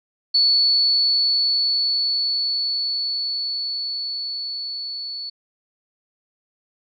sine tone with level ramp, 4435 Hz, C#8, in tune, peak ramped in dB -13 to -28 dBFS, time 0.34-5.3 s, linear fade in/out 10 ms, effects none

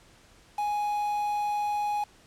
triangle tone with quantisation, 830.6 Hz, G#5, in tune, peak -24 dBFS, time 0.58-2.04 s, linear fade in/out 5 ms, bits 7, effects pink hiss -57 dBFS RMS until 2.26 s + low-pass 9000 Hz 12 dB/octave

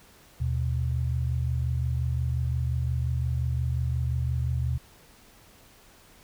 sine tone pair together, 77.78 / 123.47 Hz, D#2 / B2, 0 / 0 cents, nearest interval minor sixth, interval 800 cents, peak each -27 dBFS, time 0.4-4.78 s, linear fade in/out 10 ms, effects pink hiss -55 dBFS RMS until 6.23 s

